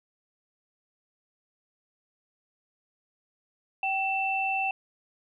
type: tone pair together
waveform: sine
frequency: 773 / 2670 Hz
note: G5 / E7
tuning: -24 / +22 cents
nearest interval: octave + major sixth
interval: 2146 cents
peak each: -28 dBFS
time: 3.83-4.71 s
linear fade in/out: 2 ms
effects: none